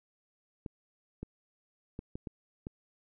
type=clicks; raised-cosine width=3 ms; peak=-26 dBFS; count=6; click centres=0.662 / 1.23 / 1.991 / 2.155 / 2.272 / 2.669 s; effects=none